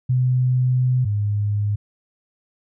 sine tone pair in turn, 126.8 / 103.36 Hz, B2 / G#2, +46 / -8 cents, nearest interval major third, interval 354 cents, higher first, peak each -15 / -18 dBFS, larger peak first, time 0.09-1.05 / 1.05-1.76 s, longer first, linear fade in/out 10 ms, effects none

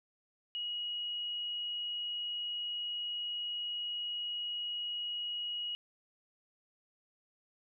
sine tone, 2900 Hz, F#7, 35 cents flat, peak -35 dBFS, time 0.55-5.75 s, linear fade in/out 0 ms, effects none

